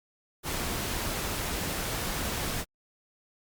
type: noise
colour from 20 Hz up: pink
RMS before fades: -32 dBFS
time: 0.43-2.65 s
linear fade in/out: 50 ms
effects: Opus 48 kbps